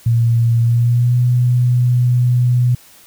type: tone with pitch glide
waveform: sine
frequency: 116.54 to 123.18 Hz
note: A#2 to B2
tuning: 0 to -4 cents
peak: -10 dBFS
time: 0.06-2.75 s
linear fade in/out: 5 ms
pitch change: +96 cents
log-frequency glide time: 0.61-1.19 s
effects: white hiss -45 dBFS RMS until 3.06 s